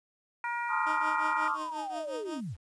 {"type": "harmonic tone", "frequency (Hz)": 475.3, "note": "A#4", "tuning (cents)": 34, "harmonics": [2, 3, 4, 5], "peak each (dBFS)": [-33, -37, -39, -41], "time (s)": [0.44, 1.48], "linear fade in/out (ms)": 2}
{"type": "chord", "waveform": "sine", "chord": "F dominant seventh", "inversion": "first", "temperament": "equal", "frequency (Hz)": [880, 1046.5, 1244.5, 1396.9], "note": ["A5", "C6", "Eb6", "F6"], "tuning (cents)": [0, 0, 0, 0], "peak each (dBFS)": -34, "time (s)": [0.68, 1.58], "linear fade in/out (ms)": 50}
{"type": "tone with tremolo", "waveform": "15% pulse", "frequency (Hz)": 311.1, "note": "D#4", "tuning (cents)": 0, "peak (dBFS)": -30, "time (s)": [0.86, 2.41], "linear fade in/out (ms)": 10, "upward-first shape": "triangle", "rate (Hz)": 5.6, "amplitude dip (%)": 95}
{"type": "linear sweep", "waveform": "sine", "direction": "down", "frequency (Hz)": [1243, 61.74], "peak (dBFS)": -34, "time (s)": [1.44, 2.57], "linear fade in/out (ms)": 50}
{"effects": ["resampled to 22050 Hz", "10-bit"]}